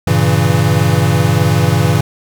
square chord, G diminished seventh, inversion none, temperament equal with one note detuned, 98 / 116.54 / 139.47 / 164.81 Hz, G2 / Bb2 / Db3 / Fb3, 0 / 0 / +11 / 0 cents, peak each -16 dBFS, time 0.07-2.01 s, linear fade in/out 5 ms, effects none

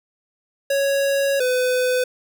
square tone pair in turn, 554.4 / 503.4 Hz, C#5 / B4, 0 / +33 cents, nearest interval major second, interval 167 cents, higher first, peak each -18 dBFS, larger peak neither, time 0.7-1.4 / 1.4-2.04 s, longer first, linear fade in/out 5 ms, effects none

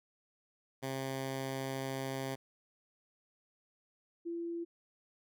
10% pulse / sine tone pair in turn, 133.8 / 339 Hz, C3 / E4, +39 / +49 cents, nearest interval octave + major third, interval 1610 cents, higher second, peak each -28 / -36 dBFS, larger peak first, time 0.82-2.36 / 4.25-4.65 s, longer first, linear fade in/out 20 ms, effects none

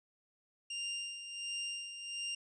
sawtooth tone with tremolo, 2794 Hz, F7, in tune, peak -33 dBFS, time 0.7-2.35 s, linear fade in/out 5 ms, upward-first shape sine, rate 1.4 Hz, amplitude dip 60%, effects resampled to 22050 Hz

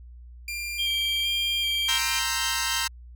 sawtooth tone with vibrato, 2358 Hz, D7, 6 cents sharp, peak -27 dBFS, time 0.48-2.19 s, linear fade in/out 2 ms, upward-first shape square, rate 1.3 Hz, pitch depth 22 cents each way
sine tone, 3201 Hz, G7, 36 cents sharp, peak -24 dBFS, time 0.78-1.99 s, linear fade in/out 20 ms
10% pulse chord, C dominant seventh, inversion third, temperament equal, 932.3 / 1046.5 / 1318.5 / 1568 Hz, Bb5 / C6 / E6 / G6, 0 / 0 / 0 / 0 cents, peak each -21 / -23 / -24 / -20 dBFS, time 1.88-2.88 s, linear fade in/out 10 ms
effects added 60 Hz sine -42 dBFS peak until 3.15 s

